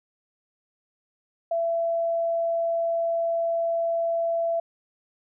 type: tone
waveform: sine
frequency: 670 Hz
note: E5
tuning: 28 cents sharp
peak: -22 dBFS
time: 1.51-4.6 s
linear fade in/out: 5 ms
effects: none